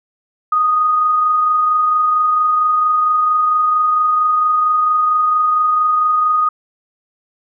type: tone with amplitude modulation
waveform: sine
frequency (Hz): 1241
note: D#6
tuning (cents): -5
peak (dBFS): -10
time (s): 0.52-6.49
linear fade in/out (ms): 5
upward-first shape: sine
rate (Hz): 24.4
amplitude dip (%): 25
effects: none